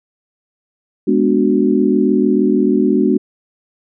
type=chord; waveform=sine; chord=G# half-diminished seventh; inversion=none; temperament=equal; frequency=207.7 / 246.9 / 293.7 / 370 Hz; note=G#3 / B3 / D4 / F#4; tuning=0 / 0 / 0 / 0 cents; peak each=-16 dBFS; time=1.07-3.18 s; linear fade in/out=10 ms; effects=none